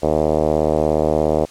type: tone with low-pass filter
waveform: 5% pulse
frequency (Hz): 77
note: D#2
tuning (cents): -17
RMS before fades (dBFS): -17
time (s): 0.02-1.46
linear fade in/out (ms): 20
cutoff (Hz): 580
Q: 2.3
effects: white hiss -44 dBFS RMS until 1.5 s + low-pass 8000 Hz 12 dB/octave